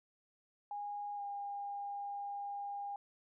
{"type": "tone with pitch glide", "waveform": "sine", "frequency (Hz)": [820, 807.8], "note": ["G#5", "G#5"], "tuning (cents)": [-22, -48], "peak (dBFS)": -39, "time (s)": [0.71, 2.96], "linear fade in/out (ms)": 2, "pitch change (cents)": -26, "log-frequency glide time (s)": [1.16, 1.21], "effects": []}